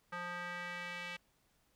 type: tone with band-pass filter sweep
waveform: square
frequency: 176.1 Hz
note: F3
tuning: 15 cents sharp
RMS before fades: -43 dBFS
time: 0.12-1.17 s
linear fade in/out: 10 ms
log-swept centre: 1400 to 2500 Hz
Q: 2.1
effects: pink hiss -74 dBFS RMS until 1.75 s